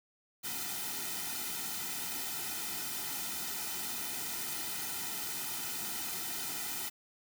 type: noise with comb filter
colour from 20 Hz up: white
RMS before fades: -38 dBFS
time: 0.43-6.9 s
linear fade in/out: 20 ms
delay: 1.8 ms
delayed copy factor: -1
effects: none